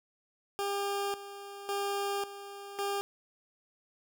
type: tone with tremolo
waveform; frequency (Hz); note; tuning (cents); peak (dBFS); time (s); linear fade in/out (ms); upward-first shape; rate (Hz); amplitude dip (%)
20% pulse; 400.9; G4; +39; -26; 0.59-3.01; 0; square; 0.91; 75
effects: none